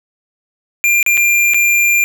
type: tone with dropouts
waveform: square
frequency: 2390 Hz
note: D7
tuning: 30 cents sharp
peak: -10 dBFS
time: 0.84-2.04 s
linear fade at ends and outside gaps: 0 ms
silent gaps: 1.028-1.063 / 1.171-1.176 / 1.536-1.544 s
effects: none